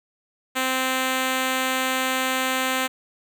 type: tone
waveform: 5% pulse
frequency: 260 Hz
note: C4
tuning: 11 cents flat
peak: -10 dBFS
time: 0.55-2.88 s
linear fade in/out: 20 ms
effects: none